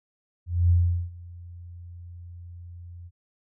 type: tone with ADSR envelope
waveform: sine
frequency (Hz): 87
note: F2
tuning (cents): -6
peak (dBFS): -15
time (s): 0.46-3.11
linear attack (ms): 240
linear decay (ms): 400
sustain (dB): -24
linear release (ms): 47
effects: none